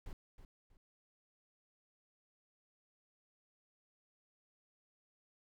brown noise with echo, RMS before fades -45 dBFS, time 0.06-0.13 s, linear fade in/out 2 ms, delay 320 ms, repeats 2, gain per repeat -10 dB, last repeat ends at 0.77 s, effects none

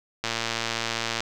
click train, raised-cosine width 0.2 ms, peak -9 dBFS, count 112, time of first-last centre 0.24-1.205 s, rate 115 Hz, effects none

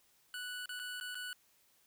25% pulse tone with dropouts, 1480 Hz, F#6, in tune, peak -37 dBFS, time 0.34-1.33 s, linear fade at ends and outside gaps 1 ms, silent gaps 0.658-0.692 / 0.793-0.797 / 1-1.01 / 1.146-1.153 s, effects white hiss -70 dBFS RMS until 1.86 s

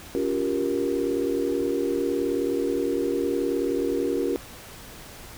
sine chord, G half-diminished seventh, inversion second, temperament just, 282.2 / 352.8 / 392 / 470.4 Hz, Db4 / F4 / G4 / Bb4, +31 / +18 / 0 / +16 cents, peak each -28 dBFS, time 0.15-4.36 s, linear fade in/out 0 ms, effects pink hiss -43 dBFS RMS until 5.37 s

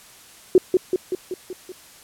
sine tone with echo, 368.1 Hz, F#4, 9 cents flat, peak -8 dBFS, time 0.55-0.58 s, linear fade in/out 2 ms, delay 190 ms, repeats 6, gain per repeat -4 dB, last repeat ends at 1.72 s, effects white hiss -47 dBFS RMS until 2.03 s + low-pass 12000 Hz 12 dB/octave

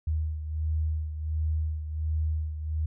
sine beating tone pair, 77.78 / 79.18 Hz, D#2 / D#2, 0 / +31 cents, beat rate 1.4 Hz, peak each -27 / -34 dBFS, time 0.07-2.86 s, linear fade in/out 5 ms, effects none

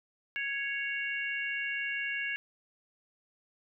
harmonic tone, 554.4 Hz, C#5, in tune, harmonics 3 / 4 / 5, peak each -35 / -36 / -37 dBFS, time 0.36-2.36 s, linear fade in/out 0 ms, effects none

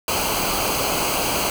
pink noise with comb filter, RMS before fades -22 dBFS, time 0.08-1.5 s, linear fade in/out 2 ms, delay 0.55 ms, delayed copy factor -0.7, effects none

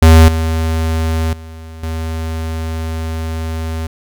square tone with level steps, 80.7 Hz, E2, 36 cents flat, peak -3 / -14 / -30 / -19 dBFS, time 0.02-3.87 s, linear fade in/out 5 ms, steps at 0.28 / 1.33 / 1.83 s, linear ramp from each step 2 ms, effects none

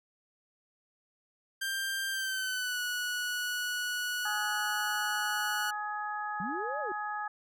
sawtooth tone with pitch glide, 1583 to 1468.5 Hz, G6 to F#6, +17 to -13 cents, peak -28 dBFS, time 1.61-5.71 s, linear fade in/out 10 ms, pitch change -130 cents, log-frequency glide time 2.11-2.8 s
harmonic tone, 419.9 Hz, G#4, 19 cents sharp, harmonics 2 / 3 / 4, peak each -36 / -38 / -39 dBFS, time 4.25-7.28 s, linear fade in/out 5 ms
sine linear two-way sweep, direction up then down, 165.7 to 624 to 340.7 Hz, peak -36 dBFS, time 6.4-6.92 s, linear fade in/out 2 ms, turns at 6.8 s
effects none

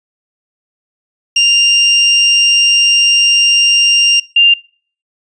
30% pulse / sine tone pair in turn, 2794 / 2794 Hz, F7 / F7, 0 / 0 cents, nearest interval unison, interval 0 cents, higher neither, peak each -4 dBFS, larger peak neither, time 1.36-4.2 / 4.36-4.54 s, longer first, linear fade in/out 5 ms, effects noise-tail reverb RT60 0.5 s tail -25 dB re dry + resampled to 22050 Hz

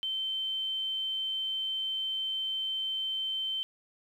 sine tone, 3097 Hz, G7, 22 cents flat, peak -30 dBFS, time 0.03-3.63 s, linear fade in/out 0 ms, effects 10-bit

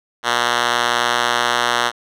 5% pulse tone with band-pass filter, 120.5 Hz, B2, 42 cents flat, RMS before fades -18 dBFS, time 0.23-1.92 s, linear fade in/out 50 ms, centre 2400 Hz, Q 0.71, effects none

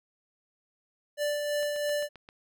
square tone with tremolo, 587.3 Hz, D5, in tune, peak -27 dBFS, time 1.17-2.09 s, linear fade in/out 50 ms, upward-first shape sine, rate 3 Hz, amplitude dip 35%
click train, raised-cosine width 0.3 ms, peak -31 dBFS, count 6, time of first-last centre 1.63-2.289 s, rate 7.59 Hz
effects none

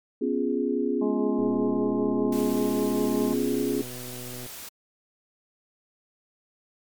sine chord, C# dominant seventh, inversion third, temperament equal, 246.9 / 277.2 / 349.2 / 415.3 Hz, B3 / C#4 / E#4 / G#4, 0 / 0 / 0 / 0 cents, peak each -28 / -28 / -30 / -28 dBFS, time 0.21-3.82 s, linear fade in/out 10 ms
harmonic tone, 210.2 Hz, G#3, 21 cents sharp, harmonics 1 / 2 / 3 / 4 / 5, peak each -30 / -37 / -37 / -39 / -41 dBFS, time 1.01-3.34 s, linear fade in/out 10 ms
click train, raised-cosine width 2 ms, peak -29 dBFS, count 382, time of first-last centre 1.39-4.463 s, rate 124 Hz
white noise, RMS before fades -40 dBFS, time 2.32-4.69 s, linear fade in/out 5 ms
effects MP3 96 kbps

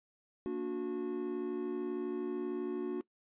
triangle chord, Bb augmented, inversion none, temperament just, 233.1 / 291.4 / 364.2 Hz, Bb3 / D4 / F#4, 0 / -13 / -27 cents, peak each -40 / -37 / -34 dBFS, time 0.46-3.01 s, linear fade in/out 0 ms, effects noise-tail reverb RT60 0.1 s tail -20 dB re dry + resampled to 8000 Hz

